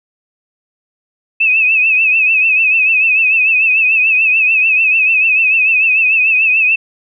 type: tone with vibrato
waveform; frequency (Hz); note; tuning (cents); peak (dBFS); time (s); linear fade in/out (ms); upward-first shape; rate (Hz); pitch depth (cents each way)
sine; 2585; E7; -34; -8; 1.4-6.76; 10; triangle; 6.8; 86
effects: none